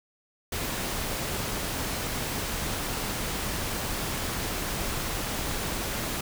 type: noise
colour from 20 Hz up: pink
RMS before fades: -31 dBFS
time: 0.52-6.21 s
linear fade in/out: 5 ms
effects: none